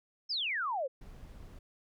sine exponential sweep, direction down, 5430 to 493.9 Hz, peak -31 dBFS, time 0.29-0.88 s, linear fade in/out 20 ms
brown noise, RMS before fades -49 dBFS, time 1.01-1.59 s, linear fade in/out 5 ms
effects none

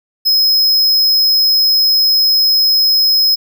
square tone, 5120 Hz, D#8, 49 cents sharp, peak -9 dBFS, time 0.25-3.36 s, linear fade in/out 20 ms, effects none

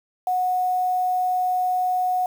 sine tone with quantisation, 733 Hz, F#5, 16 cents flat, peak -19 dBFS, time 0.27-2.26 s, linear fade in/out 2 ms, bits 7, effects none

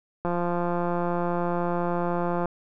click train, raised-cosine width 1 ms, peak -14 dBFS, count 385, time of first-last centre 0.25-2.457 s, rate 174 Hz, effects none

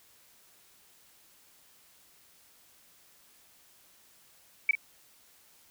sine tone with echo, 2285 Hz, D7, 48 cents flat, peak -19 dBFS, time 4.69-4.71 s, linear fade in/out 2 ms, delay 42 ms, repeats 1, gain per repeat -8 dB, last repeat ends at 4.752 s, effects white hiss -61 dBFS RMS until 5.7 s

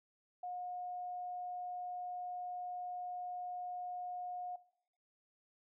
sine tone, 720 Hz, F#5, 47 cents flat, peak -40 dBFS, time 0.43-4.56 s, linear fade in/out 5 ms, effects noise-tail reverb RT60 0.8 s tail -20 dB re dry

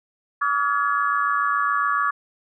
sine tone cluster, 1144 / 1251 / 1410 / 1686 Hz, D6 / D#6 / F6 / G#6, -46 / +9 / +16 / +26 cents, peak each -21 / -27 / -27 / -26 dBFS, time 0.41-2.11 s, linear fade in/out 10 ms, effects none

